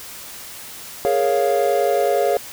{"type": "chord", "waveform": "triangle", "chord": "Bb minor seventh", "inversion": "third", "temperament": "equal", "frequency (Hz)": [415.3, 466.2, 554.4, 698.5], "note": ["Ab4", "Bb4", "Db5", "F5"], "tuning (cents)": [0, 0, 0, 0], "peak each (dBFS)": [-19, -21, -18, -19], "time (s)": [1.05, 2.37], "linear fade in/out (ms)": 0, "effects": ["white hiss -36 dBFS RMS until 2.52 s"]}